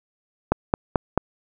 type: click train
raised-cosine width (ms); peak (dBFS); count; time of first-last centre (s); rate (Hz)
1; -3; 4; 0.52-1.176; 4.57
effects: none